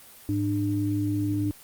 sine tone pair together, 105.78 / 299.2 Hz, G#2 / D4, +32 / +32 cents, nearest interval octave + tritone, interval 1800 cents, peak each -27 / -25 dBFS, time 0.29-1.51 s, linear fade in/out 0 ms, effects white hiss -49 dBFS RMS until 1.63 s + Opus 24 kbps

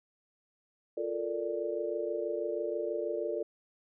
sine chord, Bb major seventh, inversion second, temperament equal, 349.2 / 440 / 466.2 / 587.3 Hz, F4 / A4 / Bb4 / D5, 0 / 0 / 0 / 0 cents, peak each -37 / -36 / -38 / -36 dBFS, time 0.97-3.43 s, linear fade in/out 5 ms, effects none

